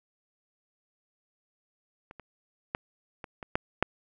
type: clicks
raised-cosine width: 0.5 ms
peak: -30 / -29 / -14 / -24 / -24 / -10 / -7 dBFS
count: 7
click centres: 2.111 / 2.197 / 2.749 / 3.242 / 3.428 / 3.555 / 3.826 s
effects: none